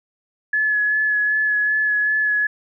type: tone with vibrato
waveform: sine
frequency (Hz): 1706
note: G#6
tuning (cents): +46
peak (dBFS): -16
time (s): 0.53-2.47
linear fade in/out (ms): 5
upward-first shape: sine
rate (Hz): 2.6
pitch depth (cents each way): 18
effects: none